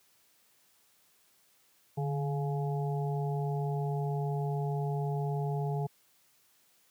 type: harmonic tone with a mistuned harmonic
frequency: 140.5 Hz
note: C#3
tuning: 24 cents sharp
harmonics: 1 / 3 / 5 / 6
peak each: -30 / -38 / -41 / -42 dBFS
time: 1.97-5.87 s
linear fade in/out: 10 ms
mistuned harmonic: 1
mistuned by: +67 cents
effects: white hiss -67 dBFS RMS until 6.9 s + high-pass 80 Hz 12 dB/octave